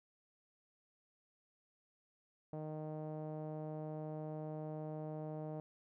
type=tone with low-pass filter; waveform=sawtooth; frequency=154.4 Hz; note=D#3; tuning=13 cents flat; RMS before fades=-44 dBFS; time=2.53-5.6 s; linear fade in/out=0 ms; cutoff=660 Hz; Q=2.6; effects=none

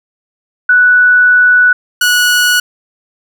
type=tone pair in turn; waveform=sine / sawtooth; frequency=1480 / 1466.4 Hz; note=F#6 / F#6; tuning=0 / -16 cents; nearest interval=unison; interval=16 cents; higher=first; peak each=-4 dBFS; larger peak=neither; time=0.69-1.73 / 2.01-2.6 s; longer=first; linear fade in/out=5 ms; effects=none

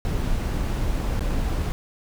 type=noise with dropouts; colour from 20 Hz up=brown; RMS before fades=-24 dBFS; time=0.05-1.72 s; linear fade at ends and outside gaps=0 ms; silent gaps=1.193-1.208 s; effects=none

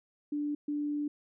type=tone bursts at uneven times; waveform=sine; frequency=293.7 Hz; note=D4; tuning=in tune; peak=-30 dBFS; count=2; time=0.32-0.55 / 0.68-1.08 s; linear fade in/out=5 ms; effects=none

